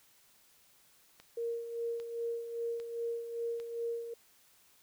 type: click train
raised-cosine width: 0.2 ms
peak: -34 dBFS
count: 4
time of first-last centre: 1.2-3.6 s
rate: 1.25 Hz
type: tone with tremolo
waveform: sine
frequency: 466.2 Hz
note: A#4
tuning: in tune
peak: -32 dBFS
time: 1.37-4.14 s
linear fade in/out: 5 ms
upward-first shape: sine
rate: 2.5 Hz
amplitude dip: 60%
effects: white hiss -65 dBFS RMS until 4.82 s